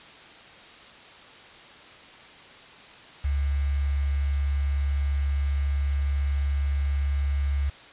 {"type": "tone with quantisation", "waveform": "sine", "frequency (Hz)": 70.4, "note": "C#2", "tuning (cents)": 27, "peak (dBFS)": -22, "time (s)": [3.24, 7.7], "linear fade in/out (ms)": 10, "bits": 7, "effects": ["white hiss -47 dBFS RMS until 7.92 s", "resampled to 8000 Hz"]}